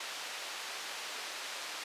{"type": "band-pass noise", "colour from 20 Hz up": "white", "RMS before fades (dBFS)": -42, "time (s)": [0, 1.84], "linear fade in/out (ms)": 5, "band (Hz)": [520, 4500], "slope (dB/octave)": 12, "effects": ["resampled to 32000 Hz"]}